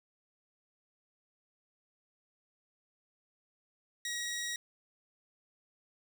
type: tone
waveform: 15% pulse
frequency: 1902 Hz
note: A#6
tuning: 34 cents sharp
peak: -29 dBFS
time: 4.05-4.56 s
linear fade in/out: 2 ms
effects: none